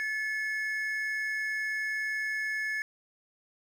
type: tone pair together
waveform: triangle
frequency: 1729.5 / 2179 Hz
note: A6 / C#7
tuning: -30 / -30 cents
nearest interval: major third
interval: 400 cents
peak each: -29 / -34 dBFS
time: 0-2.82 s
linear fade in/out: 0 ms
effects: none